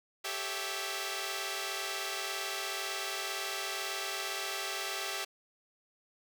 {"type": "chord", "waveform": "5% pulse", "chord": "A dominant seventh", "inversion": "third", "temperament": "equal with one note detuned", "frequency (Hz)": [392, 433.9, 554.4, 659.3], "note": ["G4", "A4", "C#5", "E5"], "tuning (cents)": [0, -24, 0, 0], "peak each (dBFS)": [-27, -32, -32, -28], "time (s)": [0.24, 5.25], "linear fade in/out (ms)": 10, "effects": []}